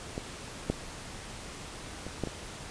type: clicks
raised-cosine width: 2 ms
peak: -20 / -13 / -25 / -16 / -21 dBFS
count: 5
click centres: 0.179 / 0.7 / 2.066 / 2.237 / 2.273 s
effects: pink hiss -43 dBFS RMS until 2.7 s + resampled to 22050 Hz